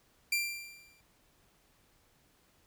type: tone with exponential decay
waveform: sawtooth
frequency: 2369 Hz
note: D7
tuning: 14 cents sharp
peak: -23 dBFS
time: 0.32-1.01 s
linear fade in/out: 5 ms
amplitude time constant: 150 ms
effects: pink hiss -68 dBFS RMS until 2.66 s